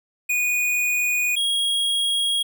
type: tone pair in turn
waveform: square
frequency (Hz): 2464 / 3289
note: D#7 / G#7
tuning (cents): -17 / -18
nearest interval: perfect fourth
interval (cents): 499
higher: second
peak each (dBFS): -20 / -20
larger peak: neither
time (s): 0.29-1.36 / 1.36-2.43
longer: neither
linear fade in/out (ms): 10
effects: none